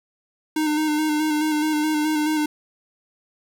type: tone with vibrato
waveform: square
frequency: 305.9 Hz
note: D#4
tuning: 29 cents flat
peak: -20 dBFS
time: 0.56-2.46 s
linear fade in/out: 5 ms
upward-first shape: square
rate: 4.7 Hz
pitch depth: 25 cents each way
effects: 8-bit